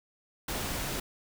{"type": "noise", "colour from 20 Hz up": "pink", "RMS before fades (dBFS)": -34, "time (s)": [0.48, 1], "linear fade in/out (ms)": 5, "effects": []}